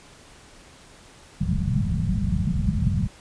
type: low-pass noise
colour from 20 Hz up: white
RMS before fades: -23 dBFS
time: 1.4-3.08 s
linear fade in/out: 20 ms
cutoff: 210 Hz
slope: 96 dB/octave
effects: pink hiss -49 dBFS RMS until 3.2 s + resampled to 22050 Hz